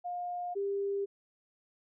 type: tone pair in turn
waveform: sine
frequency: 710 / 398.5 Hz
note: F5 / G4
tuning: +28 / +28 cents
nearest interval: minor seventh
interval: 1000 cents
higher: first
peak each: -34 / -30 dBFS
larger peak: second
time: 0.04-0.55 / 0.55-1.06 s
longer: neither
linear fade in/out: 20 ms
effects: none

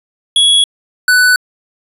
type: tone pair in turn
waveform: square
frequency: 3351 / 1492.7 Hz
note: G#7 / F#6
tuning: +15 / +15 cents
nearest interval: octave + major second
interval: 1400 cents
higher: first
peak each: -7 dBFS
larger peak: neither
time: 0.36-0.64 / 1.08-1.36 s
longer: neither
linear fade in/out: 2 ms
effects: resampled to 32000 Hz

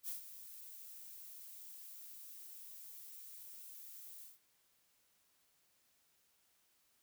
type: noise with ADSR envelope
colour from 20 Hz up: violet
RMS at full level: -41 dBFS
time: 0.03-4.39 s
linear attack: 56 ms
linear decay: 120 ms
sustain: -12 dB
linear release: 160 ms
effects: white hiss -75 dBFS RMS until 7.02 s

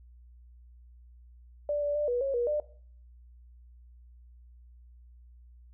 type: tone with pitch steps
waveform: sine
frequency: 586 / 581 / 592 / 487 / 547 / 479.8 / 597 Hz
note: D5 / D5 / D5 / B4 / C#5 / A#4 / D5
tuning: -4 / -19 / +14 / -24 / -23 / +50 / +28 cents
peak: -26 dBFS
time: 1.69-2.6 s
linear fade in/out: 2 ms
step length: 130 ms
effects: noise-tail reverb RT60 0.5 s tail -17 dB re dry + added 60 Hz sine -51 dBFS peak until 5.73 s

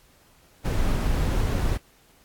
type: noise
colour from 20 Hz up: brown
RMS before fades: -23 dBFS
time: 0.64-1.78 s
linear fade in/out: 20 ms
effects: pink hiss -58 dBFS RMS until 2.24 s + AAC 64 kbps

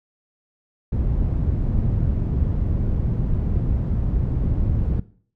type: low-pass noise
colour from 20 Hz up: white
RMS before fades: -21 dBFS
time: 0.92-5 s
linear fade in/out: 5 ms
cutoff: 100 Hz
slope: 12 dB/octave
effects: noise-tail reverb RT60 0.5 s tail -18 dB re dry

